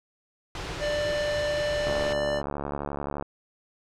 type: band-stop noise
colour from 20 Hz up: pink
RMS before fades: -34 dBFS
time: 0.55-2.13 s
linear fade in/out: 2 ms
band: 190 to 280 Hz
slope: 96 dB/octave
type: tone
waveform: square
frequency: 592 Hz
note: D5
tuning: 14 cents sharp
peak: -26 dBFS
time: 0.79-2.42 s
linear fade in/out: 50 ms
type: click train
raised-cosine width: 1 ms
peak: -17 dBFS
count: 98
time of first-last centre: 1.87-3.225 s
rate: 71.6 Hz
effects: low-pass 5000 Hz 12 dB/octave